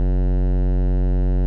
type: tone with hard clipping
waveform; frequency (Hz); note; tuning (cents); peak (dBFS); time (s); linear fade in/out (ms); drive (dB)
sine; 45.86; F#1; -15; -17; 0-1.46; 0; 18
effects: none